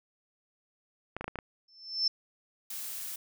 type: clicks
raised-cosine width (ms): 0.5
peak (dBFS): -21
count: 6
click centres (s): 1.166 / 1.21 / 1.243 / 1.28 / 1.357 / 1.388
type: tone with exponential growth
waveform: sine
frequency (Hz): 5310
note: E8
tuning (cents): +12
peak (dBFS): -22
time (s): 1.68-2.08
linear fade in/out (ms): 5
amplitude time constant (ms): 86
type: noise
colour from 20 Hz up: blue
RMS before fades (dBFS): -39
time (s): 2.7-3.16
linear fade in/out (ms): 5
effects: none